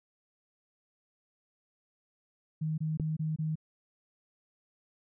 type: tone bursts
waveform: sine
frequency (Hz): 156.6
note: D#3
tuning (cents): +11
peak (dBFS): -29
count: 5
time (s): 2.61-3.556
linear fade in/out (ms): 10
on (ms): 170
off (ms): 24
type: click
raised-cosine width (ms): 3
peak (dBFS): -22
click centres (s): 2.999
effects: none